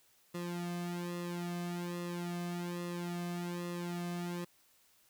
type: tone with flanger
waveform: sawtooth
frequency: 174.61 Hz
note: F3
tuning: in tune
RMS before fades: -39 dBFS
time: 0.34-4.45 s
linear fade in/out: 10 ms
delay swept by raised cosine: 1.3 to 2.13 ms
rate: 1.2 Hz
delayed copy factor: -0.95
effects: white hiss -68 dBFS RMS until 5.09 s